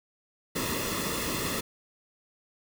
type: noise with comb filter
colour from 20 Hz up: pink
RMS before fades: -31 dBFS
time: 0.55-1.61 s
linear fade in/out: 10 ms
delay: 1.3 ms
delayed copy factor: -0.7
effects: none